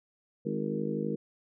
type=harmonic tone with a mistuned harmonic; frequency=51.91 Hz; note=G#1; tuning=in tune; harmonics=3 / 4 / 5 / 6 / 7 / 8 / 9; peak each=-37 / -34 / -39 / -38 / -40 / -40 / -36 dBFS; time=0.45-1.16 s; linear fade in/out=10 ms; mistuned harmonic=7; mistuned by=-24 cents; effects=none